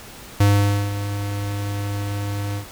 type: tone with ADSR envelope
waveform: square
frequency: 101.4 Hz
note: G#2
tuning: 41 cents flat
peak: -12 dBFS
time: 0.4-2.66 s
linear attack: 6 ms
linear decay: 490 ms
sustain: -12 dB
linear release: 100 ms
effects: pink hiss -40 dBFS RMS until 2.71 s